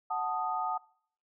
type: chord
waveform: sine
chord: D# diminished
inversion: first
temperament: equal with one note detuned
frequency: 740 / 880 / 1240.9 Hz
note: F#5 / A5 / D#6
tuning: 0 / 0 / -5 cents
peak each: -34 / -34 / -34 dBFS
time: 0.1-0.78 s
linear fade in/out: 10 ms
effects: noise-tail reverb RT60 0.6 s tail -23 dB re dry